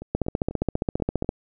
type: two click trains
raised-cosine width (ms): 2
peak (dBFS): -9 / -22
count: 18 / 6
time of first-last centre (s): 0.15-1.291 / 0.02-1.245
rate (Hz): 14.9 / 4.08
effects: none